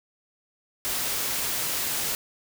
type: noise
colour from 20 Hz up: white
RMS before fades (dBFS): -28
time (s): 0.85-2.15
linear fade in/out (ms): 0
effects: none